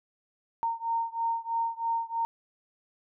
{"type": "beating tone pair", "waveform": "sine", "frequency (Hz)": [918, 921.1], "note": ["A#5", "A#5"], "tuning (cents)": [-27, -21], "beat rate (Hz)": 3.1, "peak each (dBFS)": [-30, -31], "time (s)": [0.63, 2.25], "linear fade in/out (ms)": 0, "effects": []}